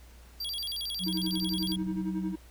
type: tone with vibrato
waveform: square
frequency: 3952 Hz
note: B7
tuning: in tune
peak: -33 dBFS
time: 0.4-1.76 s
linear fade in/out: 5 ms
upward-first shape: square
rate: 11 Hz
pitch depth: 300 cents each way
type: tone with pitch glide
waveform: sine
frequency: 184 to 188.19 Hz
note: F#3 to F#3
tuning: -9 to +30 cents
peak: -31 dBFS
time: 0.99-2.36 s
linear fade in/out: 50 ms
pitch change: +39 cents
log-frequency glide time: 1.27-2.01 s
type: tone with tremolo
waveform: triangle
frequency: 316.4 Hz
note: D#4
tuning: 29 cents sharp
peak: -28 dBFS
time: 1.06-2.36 s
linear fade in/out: 10 ms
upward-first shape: sine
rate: 11 Hz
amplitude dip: 85%
type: click train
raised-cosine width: 5 ms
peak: -35 dBFS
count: 17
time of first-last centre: 1.23-2.014 s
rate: 20.4 Hz
effects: added 60 Hz sine -50 dBFS peak until 2.5 s + pink hiss -58 dBFS RMS until 2.5 s